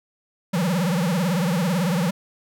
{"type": "tone with vibrato", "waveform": "square", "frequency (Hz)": 176.2, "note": "F3", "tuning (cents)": 16, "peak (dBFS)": -20, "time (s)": [0.53, 2.11], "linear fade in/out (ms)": 10, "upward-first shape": "triangle", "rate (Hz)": 18, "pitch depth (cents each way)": 240, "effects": []}